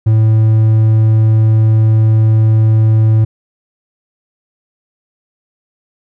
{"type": "tone", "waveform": "triangle", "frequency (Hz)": 110, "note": "A2", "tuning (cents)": 0, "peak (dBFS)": -4, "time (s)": [0.06, 3.25], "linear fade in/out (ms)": 10, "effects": []}